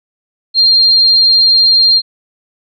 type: tone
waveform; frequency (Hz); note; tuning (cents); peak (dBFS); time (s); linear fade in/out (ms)
sine; 4196; C8; +4; -5; 0.54-2.02; 50
effects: none